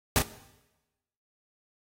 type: noise with echo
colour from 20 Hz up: pink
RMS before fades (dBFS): -22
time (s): 0.16-0.19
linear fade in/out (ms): 0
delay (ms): 32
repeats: 1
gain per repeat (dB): -6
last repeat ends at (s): 0.222
effects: noise-tail reverb RT60 1.0 s tail -17 dB re dry + AAC 48 kbps